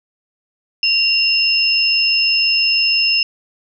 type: tone pair together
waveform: sine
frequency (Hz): 2775 / 5239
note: F7 / E8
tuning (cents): -12 / -12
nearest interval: major seventh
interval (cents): 1100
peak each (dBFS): -15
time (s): 0.83-3.23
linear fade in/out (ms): 2
effects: none